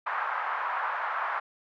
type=band-pass noise; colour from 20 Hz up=white; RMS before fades=-31 dBFS; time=0.06-1.4 s; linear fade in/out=10 ms; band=850 to 1400 Hz; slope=24 dB/octave; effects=none